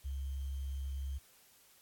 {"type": "tone with sample-and-hold", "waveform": "sine", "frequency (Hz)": 68, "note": "C#2", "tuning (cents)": -33, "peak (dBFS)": -36, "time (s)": [0.04, 1.19], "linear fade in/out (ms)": 20, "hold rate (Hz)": 3150, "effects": ["white hiss -64 dBFS RMS until 1.81 s", "AAC 64 kbps"]}